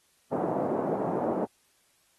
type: band-pass noise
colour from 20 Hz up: white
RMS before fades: -29 dBFS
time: 0.31-1.46 s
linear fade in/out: 20 ms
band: 160 to 740 Hz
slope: 24 dB/octave
effects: white hiss -67 dBFS RMS until 2.18 s + AAC 32 kbps